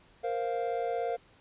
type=chord; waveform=triangle; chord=Bb suspended second; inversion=none; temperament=equal; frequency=466.2 / 523.3 / 698.5 Hz; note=Bb4 / C5 / F5; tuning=0 / 0 / 0 cents; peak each=-31 / -34 / -31 dBFS; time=0.23-1.17 s; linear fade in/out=20 ms; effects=pink hiss -61 dBFS RMS until 1.4 s + resampled to 8000 Hz